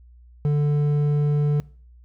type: tone with hard clipping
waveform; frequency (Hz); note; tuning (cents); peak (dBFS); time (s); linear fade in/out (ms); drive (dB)
sine; 146.83; D3; 0; -19; 0.45-1.6; 0; 6
effects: noise-tail reverb RT60 0.5 s tail -24 dB re dry + added 60 Hz sine -46 dBFS peak until 2.04 s